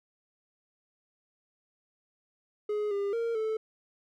triangle tone with pitch steps, 419.4 / 401.4 / 462.8 / 438.2 Hz, G#4 / G4 / A#4 / A4, +17 / +41 / -13 / -7 cents, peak -26 dBFS, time 2.69-3.57 s, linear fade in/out 5 ms, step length 220 ms, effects none

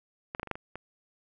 clicks, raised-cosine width 0.5 ms, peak -20 / -18 / -19 / -27 / -15 / -25 / -24 dBFS, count 7, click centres 0.349 / 0.397 / 0.431 / 0.473 / 0.513 / 0.555 / 0.756 s, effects none

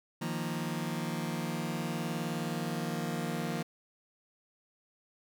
sawtooth chord, Eb suspended second, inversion none, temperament just, 155.56 / 175.01 / 233.3 Hz, Eb3 / F3 / Bb3, 0 / +4 / +2 cents, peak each -33 dBFS, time 0.21-3.63 s, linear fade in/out 10 ms, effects none

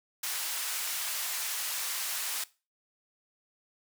white band-pass noise, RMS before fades -34 dBFS, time 0.23-2.44 s, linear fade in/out 5 ms, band 940 to 16000 Hz, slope 12 dB/octave, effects noise-tail reverb RT60 0.3 s tail -19 dB re dry

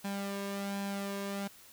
sawtooth tone with flanger, 198.9 Hz, G3, 25 cents sharp, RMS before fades -37 dBFS, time 0.04-1.48 s, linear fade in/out 10 ms, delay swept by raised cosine 1.2 to 1.84 ms, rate 1.3 Hz, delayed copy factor +0.55, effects white hiss -56 dBFS RMS until 1.72 s

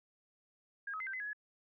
sine tone with pitch steps, 1625 / 1275 / 2063 / 1566 / 2033 / 1674 / 1694 Hz, G#6 / D#6 / C7 / G6 / B6 / G#6 / G#6, -38 / +42 / -25 / -2 / +50 / +13 / +34 cents, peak -38 dBFS, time 0.87-1.332 s, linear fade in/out 5 ms, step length 66 ms, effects none

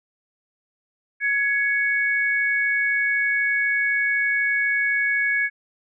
sine tone pair together, 1675 / 2222 Hz, G#6 / C#7, +14 / +4 cents, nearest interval perfect fourth, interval 490 cents, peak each -21 / -22 dBFS, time 1.2-5.5 s, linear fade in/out 50 ms, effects none

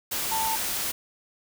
sine tone in noise, 892 Hz, A5, 23 cents sharp, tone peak -26 dBFS, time 0.31-0.56 s, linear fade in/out 10 ms, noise white, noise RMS -29 dBFS, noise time 0.11-0.92 s, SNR 0 dB, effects none

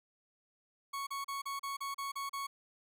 40% pulse tone bursts, 1108.7 Hz, C#6, in tune, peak -36 dBFS, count 9, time 0.93-2.47 s, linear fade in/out 10 ms, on 140 ms, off 35 ms, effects none

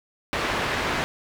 white low-pass noise, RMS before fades -26 dBFS, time 0.33-1.04 s, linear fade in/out 0 ms, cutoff 2000 Hz, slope 12 dB/octave, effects none

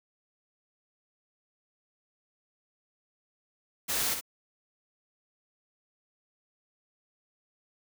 white noise with echo, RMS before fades -30 dBFS, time 3.88-4.15 s, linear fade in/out 20 ms, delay 62 ms, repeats 1, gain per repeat -6 dB, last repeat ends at 4.212 s, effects none

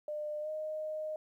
sine tone with pitch glide, 601 to 619 Hz, D5 to D#5, +40 to -9 cents, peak -35 dBFS, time 0.08-1.16 s, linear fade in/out 2 ms, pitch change +51 cents, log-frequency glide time 0.41-0.49 s, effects 12-bit

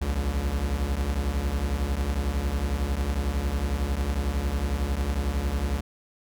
45% pulse beating tone pair, 60 / 71 Hz, B1 / C#2, -49 / +42 cents, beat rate 11 Hz, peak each -29 / -26 dBFS, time 0.01-5.81 s, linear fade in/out 10 ms, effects none

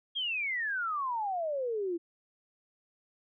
sine exponential sweep, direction down, 3300 to 329.6 Hz, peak -30 dBFS, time 0.15-1.98 s, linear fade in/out 20 ms, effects none

